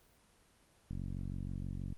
click train, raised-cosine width 5 ms, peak -29 dBFS, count 48, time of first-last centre 0.91-1.925 s, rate 46.3 Hz, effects pink hiss -67 dBFS RMS until 1.97 s + Opus 24 kbps

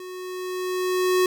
square tone with level ramp, 367.2 Hz, F#4, 13 cents flat, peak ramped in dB -36 to -17 dBFS, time 0-1.26 s, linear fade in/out 2 ms, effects none

